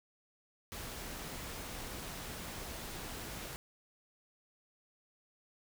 pink noise, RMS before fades -44 dBFS, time 0.72-3.56 s, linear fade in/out 0 ms, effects none

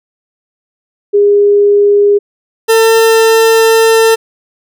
sine / 40% pulse tone pair in turn, 408 / 449.7 Hz, G#4 / A4, -31 / +38 cents, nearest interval major second, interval 169 cents, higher second, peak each -4 dBFS, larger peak neither, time 1.13-2.19 / 2.68-4.16 s, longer second, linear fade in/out 20 ms, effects none

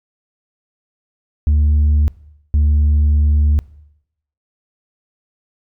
sine tone pair in turn, 74.5 / 74.22 Hz, D2 / D2, +25 / +19 cents, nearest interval unison, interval 6 cents, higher first, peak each -7 dBFS, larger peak neither, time 1.47-2.08 / 2.54-3.59 s, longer second, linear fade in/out 0 ms, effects noise-tail reverb RT60 0.8 s tail -22 dB re dry + tanh soft clip ceiling -9 dBFS

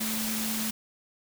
sine tone in noise, 219.8 Hz, A3, 2 cents flat, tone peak -32 dBFS, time 0-0.71 s, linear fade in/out 10 ms, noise white, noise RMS -32 dBFS, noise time 0-0.71 s, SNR -3 dB, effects none

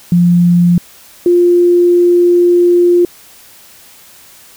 sine tone pair in turn, 174.61 / 350.8 Hz, F3 / F4, 0 / +8 cents, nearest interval octave, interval 1208 cents, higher second, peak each -5 dBFS, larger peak neither, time 0.12-0.78 / 1.26-3.05 s, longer second, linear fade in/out 2 ms, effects white hiss -40 dBFS RMS until 4.56 s

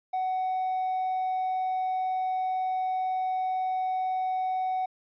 triangle tone, 747 Hz, F#5, 16 cents sharp, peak -23 dBFS, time 0.13-4.86 s, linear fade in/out 10 ms, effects tanh soft clip ceiling -21 dBFS + resampled to 11025 Hz

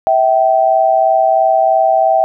sine tone pair together, 650 / 773 Hz, E5 / G5, -24 / -24 cents, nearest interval minor third, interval 300 cents, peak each -11 dBFS, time 0.07-2.24 s, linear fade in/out 0 ms, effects none

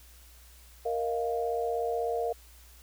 sine chord, Bb suspended fourth, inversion none, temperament equal, 466.2 / 622.3 / 698.5 Hz, Bb4 / Eb5 / F5, 0 / 0 / 0 cents, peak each -30 / -36 / -32 dBFS, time 0.85-2.33 s, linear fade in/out 10 ms, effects added 60 Hz sine -53 dBFS peak until 2.82 s + white hiss -57 dBFS RMS until 2.82 s

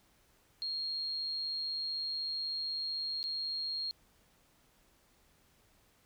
sine tone with dropouts, 4251 Hz, C8, 27 cents sharp, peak -34 dBFS, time 0.62-3.91 s, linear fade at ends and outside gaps 0 ms, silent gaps 3.229-3.24 s, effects pink hiss -68 dBFS RMS until 6.05 s

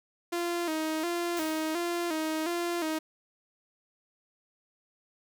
sawtooth tone with vibrato, 329.6 Hz, E4, in tune, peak -25 dBFS, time 0.32-2.99 s, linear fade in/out 10 ms, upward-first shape square, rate 1.4 Hz, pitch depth 81 cents each way
white noise with exponential decay, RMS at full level -39 dBFS, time 1.37-2.02 s, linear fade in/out 1 ms, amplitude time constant 140 ms
effects none

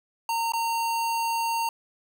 square tone with dropouts, 919 Hz, A#5, 25 cents flat, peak -25 dBFS, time 0.29-1.69 s, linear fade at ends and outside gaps 2 ms, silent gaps 0.521-0.535 s, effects none

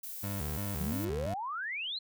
violet noise, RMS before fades -42 dBFS, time 0.03-1.05 s, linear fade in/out 5 ms
25% pulse tone with vibrato, 86.1 Hz, F2, 24 cents flat, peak -31 dBFS, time 0.23-1.34 s, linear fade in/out 5 ms, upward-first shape square, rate 2.9 Hz, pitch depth 250 cents each way
sine exponential sweep, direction up, 166.8 to 4251 Hz, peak -34 dBFS, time 0.79-1.99 s, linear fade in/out 10 ms
effects none

